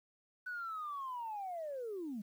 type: linear sweep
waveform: sine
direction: down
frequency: 1501 to 192.8 Hz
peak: -38 dBFS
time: 0.46-2.22 s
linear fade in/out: 10 ms
effects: tanh soft clip ceiling -35 dBFS + 11-bit